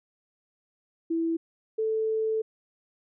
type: tone pair in turn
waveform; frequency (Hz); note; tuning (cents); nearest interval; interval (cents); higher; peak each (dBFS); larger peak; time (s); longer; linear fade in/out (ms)
sine; 329.6 / 440; E4 / A4; 0 / 0; perfect fourth; 500; second; -24; neither; 1.1-1.37 / 1.78-2.42; second; 10
effects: none